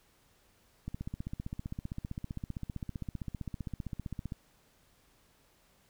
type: click train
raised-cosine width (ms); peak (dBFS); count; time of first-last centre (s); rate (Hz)
5; -25; 54; 0.88-4.322; 15.4
effects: pink hiss -67 dBFS RMS until 5.89 s